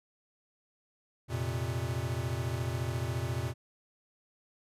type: chord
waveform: square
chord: F suspended fourth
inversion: none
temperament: equal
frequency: 87.31 / 116.54 / 130.81 Hz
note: F2 / Bb2 / C3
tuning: 0 / 0 / 0 cents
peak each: -38 / -35 / -37 dBFS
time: 1.28-3.54 s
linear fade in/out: 50 ms
effects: resampled to 32000 Hz